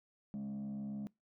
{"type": "tone with frequency modulation", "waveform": "sine", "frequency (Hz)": 207.7, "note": "G#3", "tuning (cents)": 0, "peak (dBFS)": -36, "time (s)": [0.34, 1.07], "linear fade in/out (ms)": 0, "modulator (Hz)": 67.4, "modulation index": 0.49, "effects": ["noise-tail reverb RT60 0.2 s tail -25 dB re dry", "tanh soft clip ceiling -38 dBFS"]}